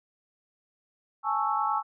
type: chord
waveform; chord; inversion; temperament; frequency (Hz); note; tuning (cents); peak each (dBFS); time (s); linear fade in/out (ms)
sine; A major seventh; third; equal; 830.6 / 880 / 1108.7 / 1318.5; G#5 / A5 / C#6 / E6; 0 / 0 / 0 / 0; -30; 1.23-1.83; 50
effects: none